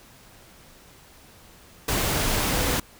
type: tone in noise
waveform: sine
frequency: 500 Hz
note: B4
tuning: 21 cents sharp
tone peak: -33 dBFS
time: 2.52-2.76 s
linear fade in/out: 5 ms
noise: pink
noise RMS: -24 dBFS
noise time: 1.88-2.8 s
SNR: -12 dB
effects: pink hiss -51 dBFS RMS until 2.99 s